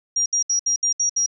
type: tone bursts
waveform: sine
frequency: 5700 Hz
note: F8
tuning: 34 cents sharp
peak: -17 dBFS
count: 7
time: 0.16-1.262 s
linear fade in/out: 5 ms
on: 100 ms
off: 67 ms
effects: none